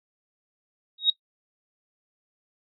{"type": "tone with exponential growth", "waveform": "sine", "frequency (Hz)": 3775, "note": "A#7", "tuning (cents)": 21, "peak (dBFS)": -13, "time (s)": [0.98, 1.1], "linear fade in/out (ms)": 5, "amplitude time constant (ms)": 26, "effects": ["noise-tail reverb RT60 0.1 s tail -18 dB re dry", "AAC 64 kbps"]}